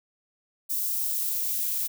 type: noise with high-pass filter sweep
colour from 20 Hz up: violet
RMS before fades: -28 dBFS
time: 0.69-1.88 s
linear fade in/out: 20 ms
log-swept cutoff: 4800 to 1400 Hz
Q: 0.71
effects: none